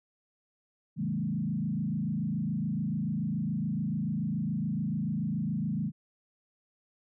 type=tone with frequency modulation; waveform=sine; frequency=185 Hz; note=F#3; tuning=in tune; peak=-28 dBFS; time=0.96-5.92 s; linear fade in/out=50 ms; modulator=27 Hz; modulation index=1.8; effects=none